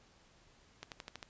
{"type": "accelerating click train", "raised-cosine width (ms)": 0.2, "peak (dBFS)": -26, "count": 6, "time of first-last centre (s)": [0.83, 1.228], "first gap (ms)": 88, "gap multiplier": 0.95, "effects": ["pink hiss -65 dBFS RMS until 1.29 s", "resampled to 16000 Hz"]}